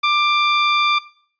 20% pulse tone, 1184 Hz, D6, 14 cents sharp, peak -9 dBFS, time 0.03-0.99 s, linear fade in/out 10 ms, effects noise-tail reverb RT60 0.5 s tail -18 dB re dry + resampled to 11025 Hz

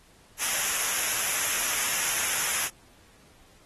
white noise with comb filter, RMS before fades -27 dBFS, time 0.38-2.7 s, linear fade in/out 50 ms, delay 0.23 ms, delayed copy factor -0.65, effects pink hiss -58 dBFS RMS until 3.65 s + AAC 32 kbps

